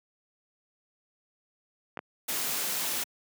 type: clicks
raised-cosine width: 0.5 ms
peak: -21 / -21 dBFS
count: 2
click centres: 1.973 / 1.991 s
type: noise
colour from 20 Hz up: white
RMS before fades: -31 dBFS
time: 2.28-3.04 s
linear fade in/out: 10 ms
effects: high-pass 150 Hz 12 dB/octave